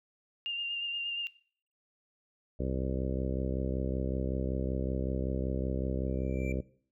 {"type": "tone with vibrato", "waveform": "sine", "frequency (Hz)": 2800, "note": "F7", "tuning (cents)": 4, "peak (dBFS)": -32, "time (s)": [0.46, 1.27], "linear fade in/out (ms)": 0, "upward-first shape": "sine", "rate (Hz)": 8.5, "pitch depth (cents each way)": 19}
{"type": "harmonic tone", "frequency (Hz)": 65.3, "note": "C2", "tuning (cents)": -3, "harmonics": [1, 2, 3, 4, 5, 6, 7, 8, 9], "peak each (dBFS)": [-34, -37, -39, -40, -41, -42, -42, -43, -44], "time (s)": [2.59, 6.61], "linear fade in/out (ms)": 10}
{"type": "tone with exponential growth", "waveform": "triangle", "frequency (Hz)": 2349, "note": "D7", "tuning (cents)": 0, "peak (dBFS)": -38, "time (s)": [6.06, 6.52], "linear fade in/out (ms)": 2, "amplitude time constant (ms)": 98}
{"effects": ["noise-tail reverb RT60 0.5 s tail -19 dB re dry"]}